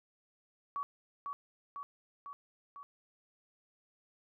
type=tone with echo; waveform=sine; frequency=1130 Hz; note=C#6; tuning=33 cents sharp; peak=-34 dBFS; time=0.76-0.83 s; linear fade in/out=0 ms; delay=500 ms; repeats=4; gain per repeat=-3 dB; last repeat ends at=2.83 s; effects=none